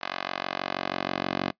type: tone with high-pass filter sweep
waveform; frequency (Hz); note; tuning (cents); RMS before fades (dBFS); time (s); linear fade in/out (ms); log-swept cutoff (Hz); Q
10% pulse; 46.25; F#1; 0; -31; 0.01-1.51; 10; 920 to 300; 0.79
effects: noise-tail reverb RT60 0.1 s tail -22 dB re dry + resampled to 11025 Hz